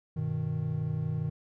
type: chord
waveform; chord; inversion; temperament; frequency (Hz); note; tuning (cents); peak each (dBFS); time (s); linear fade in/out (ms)
triangle; G augmented; none; equal; 98 / 123.47 / 155.56; G2 / B2 / D#3; 0 / 0 / 0; -35 / -32 / -29; 0.16-1.3; 10
effects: none